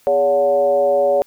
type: tone with frequency modulation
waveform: sine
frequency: 568 Hz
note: C#5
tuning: 42 cents sharp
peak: -12 dBFS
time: 0.07-1.22 s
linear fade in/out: 0 ms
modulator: 159 Hz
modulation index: 0.77
effects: white hiss -54 dBFS RMS until 1.26 s